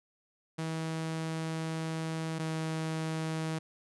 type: tone pair in turn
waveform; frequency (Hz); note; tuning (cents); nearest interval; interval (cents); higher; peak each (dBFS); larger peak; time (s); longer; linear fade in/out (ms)
sawtooth; 161 / 159.61; E3 / D#3; -41 / +44; unison; 15; first; -29 / -28; second; 0.58-2.39 / 2.39-3.59; first; 10
effects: resampled to 24000 Hz